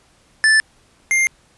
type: tone pair in turn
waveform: square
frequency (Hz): 1755 / 2109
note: A6 / C7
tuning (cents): -5 / +13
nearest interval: minor third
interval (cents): 318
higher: second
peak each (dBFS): -11 / -14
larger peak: first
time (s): 0.44-0.6 / 1.11-1.27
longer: neither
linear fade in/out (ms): 0
effects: pink hiss -55 dBFS RMS until 1.57 s + resampled to 24000 Hz